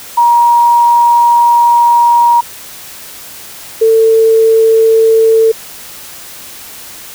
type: tone pair in turn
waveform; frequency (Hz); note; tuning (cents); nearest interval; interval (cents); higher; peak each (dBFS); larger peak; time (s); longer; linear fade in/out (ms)
sine; 948 / 447.4; A#5 / A4; +29 / +29; octave + minor second; 1300; first; -4; neither; 0.17-2.41 / 3.81-5.52; first; 10
effects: white hiss -30 dBFS RMS until 7.14 s